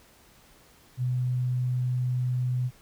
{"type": "tone", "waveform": "sine", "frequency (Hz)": 125.5, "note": "B2", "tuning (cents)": 28, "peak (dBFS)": -24, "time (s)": [0.97, 2.71], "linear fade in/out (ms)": 50, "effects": ["pink hiss -57 dBFS RMS until 2.81 s"]}